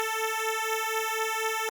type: beating tone pair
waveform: 10% pulse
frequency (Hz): 440 / 444.1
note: A4 / A4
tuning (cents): 0 / +16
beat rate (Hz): 4.1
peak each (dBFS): -22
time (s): 0-1.69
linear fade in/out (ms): 0
effects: Opus 32 kbps